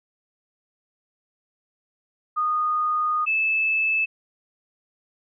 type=tone pair in turn; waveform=sine; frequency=1232 / 2619 Hz; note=D#6 / E7; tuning=-17 / -12 cents; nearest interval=octave + minor second; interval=1305 cents; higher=second; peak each=-20 / -19 dBFS; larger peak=second; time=2.36-3.26 / 3.26-4.06 s; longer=first; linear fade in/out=20 ms; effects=none